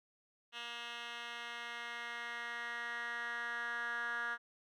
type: tone with band-pass filter sweep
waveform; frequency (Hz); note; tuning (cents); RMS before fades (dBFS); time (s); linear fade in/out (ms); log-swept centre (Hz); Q
10% pulse; 236.7; A#3; +27; -42; 0.52-4.38; 50; 2600 to 1600; 5.7
effects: none